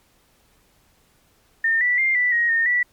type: tone with pitch steps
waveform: sine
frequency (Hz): 1816 / 1965 / 2106 / 1974 / 1884 / 1834 / 1956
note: A#6 / B6 / C7 / B6 / A#6 / A#6 / B6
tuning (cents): -46 / -9 / +11 / -1 / +18 / -29 / -17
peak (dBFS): -16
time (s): 1.64-2.83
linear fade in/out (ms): 5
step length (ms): 170
effects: pink hiss -60 dBFS RMS until 2.92 s + MP3 96 kbps